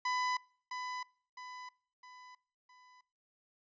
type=tone with echo; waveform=30% pulse; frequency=1000 Hz; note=B5; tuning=21 cents sharp; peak=-29 dBFS; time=0.05-0.37 s; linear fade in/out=5 ms; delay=660 ms; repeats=4; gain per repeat=-7 dB; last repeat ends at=3.01 s; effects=noise-tail reverb RT60 0.5 s tail -25 dB re dry + resampled to 16000 Hz